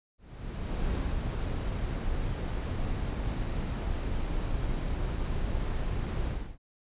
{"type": "noise with ADSR envelope", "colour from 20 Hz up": "brown", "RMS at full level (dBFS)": -29, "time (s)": [0.18, 6.58], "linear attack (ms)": 740, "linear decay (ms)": 260, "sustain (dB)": -2, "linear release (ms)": 310, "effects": ["resampled to 8000 Hz"]}